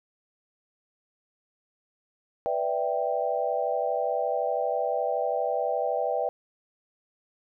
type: chord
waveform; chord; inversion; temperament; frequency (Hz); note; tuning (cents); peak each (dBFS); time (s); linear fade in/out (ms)
sine; E minor seventh; second; equal; 493.9 / 587.3 / 659.3 / 784; B4 / D5 / E5 / G5; 0 / 0 / 0 / 0; -30; 2.46-6.29; 0
effects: none